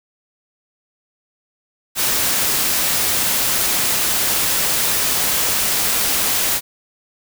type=noise; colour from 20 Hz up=white; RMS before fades=-18 dBFS; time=1.95-6.61 s; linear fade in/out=50 ms; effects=none